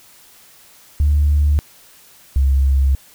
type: tone pair in turn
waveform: sine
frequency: 73.42 / 67.82 Hz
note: D2 / C#2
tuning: 0 / -37 cents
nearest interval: minor second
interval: 137 cents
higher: first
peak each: -10 dBFS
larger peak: neither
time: 1-1.59 / 2.36-2.95 s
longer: neither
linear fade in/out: 0 ms
effects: tanh soft clip ceiling -7 dBFS + white hiss -47 dBFS RMS until 3.14 s